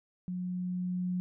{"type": "tone with level ramp", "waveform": "sine", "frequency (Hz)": 180.8, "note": "F#3", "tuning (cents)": -40, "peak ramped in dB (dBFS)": [-33, -29], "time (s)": [0.28, 1.2], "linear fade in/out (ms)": 0, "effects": []}